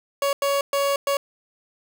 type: tone bursts at uneven times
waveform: 30% pulse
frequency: 560 Hz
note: C#5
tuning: 18 cents sharp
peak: -17 dBFS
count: 4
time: 0.22-0.33 / 0.42-0.61 / 0.73-0.96 / 1.07-1.17 s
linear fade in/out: 2 ms
effects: none